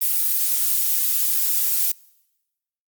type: noise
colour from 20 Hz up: violet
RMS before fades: -20 dBFS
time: 0.01-1.92 s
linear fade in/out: 10 ms
effects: noise-tail reverb RT60 1.0 s tail -25 dB re dry + Opus 24 kbps